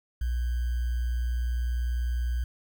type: tone with sample-and-hold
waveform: sine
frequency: 60.3 Hz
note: B1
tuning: 41 cents flat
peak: -25 dBFS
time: 0.21-2.44 s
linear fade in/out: 5 ms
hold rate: 1575 Hz
effects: none